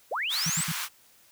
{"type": "linear sweep", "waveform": "sine", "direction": "up", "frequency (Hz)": [375.9, 8372], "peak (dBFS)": -27, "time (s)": [0.11, 0.64], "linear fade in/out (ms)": 10}
{"type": "high-pass noise", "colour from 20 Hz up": "pink", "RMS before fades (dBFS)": -33, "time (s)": [0.29, 0.89], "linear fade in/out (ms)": 50, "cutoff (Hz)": 1100, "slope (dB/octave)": 24}
{"type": "tone bursts", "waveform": "sine", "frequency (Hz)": 163.3, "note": "E3", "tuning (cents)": -16, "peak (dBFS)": -28, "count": 3, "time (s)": [0.46, 0.72], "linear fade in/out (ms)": 5, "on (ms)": 40, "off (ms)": 70}
{"effects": ["white hiss -59 dBFS RMS until 1.31 s"]}